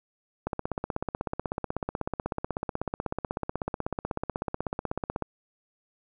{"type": "click train", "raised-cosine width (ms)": 1, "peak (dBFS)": -15, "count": 78, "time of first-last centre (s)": [0.47, 5.223], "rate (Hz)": 16.2, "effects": []}